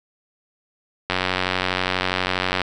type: click train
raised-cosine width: 0.3 ms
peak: -4 dBFS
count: 141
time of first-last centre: 1.1-2.617 s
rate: 92.3 Hz
effects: none